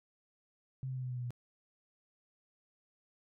sine tone with pitch steps, 131.7 / 129.96 / 128.25 / 126.55 / 124.88 / 123.24 / 121.61 Hz, C3 / C3 / C3 / B2 / B2 / B2 / B2, +12 / -11 / -34 / +43 / +20 / -3 / -26 cents, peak -36 dBFS, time 0.83-1.306 s, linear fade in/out 0 ms, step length 68 ms, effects none

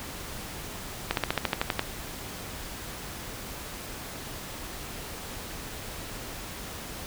slowing click train, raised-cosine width 0.3 ms, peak -8 dBFS, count 10, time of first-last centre 1.11-1.794 s, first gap 62 ms, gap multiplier 1.05, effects pink hiss -39 dBFS RMS until 7.06 s

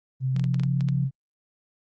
sine tone with pitch glide, 130.7 to 134.53 Hz, C3 to C3, -1 to +49 cents, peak -22 dBFS, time 0.2-1.11 s, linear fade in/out 50 ms, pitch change +50 cents, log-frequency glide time 0.5-0.73 s
sine tone, 172.4 Hz, F3, 22 cents flat, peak -27 dBFS, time 0.34-1.06 s, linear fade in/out 20 ms
clicks, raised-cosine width 0.2 ms, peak -22 dBFS, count 8, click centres 0.364 / 0.396 / 0.441 / 0.544 / 0.597 / 0.635 / 0.808 / 0.887 s
effects Opus 32 kbps

